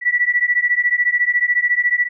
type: beating tone pair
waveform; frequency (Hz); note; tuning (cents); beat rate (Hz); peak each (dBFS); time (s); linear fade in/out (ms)
sine; 1946 / 1960; B6 / B6; -26 / -14; 14; -17; 0.01-2.09; 50
effects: none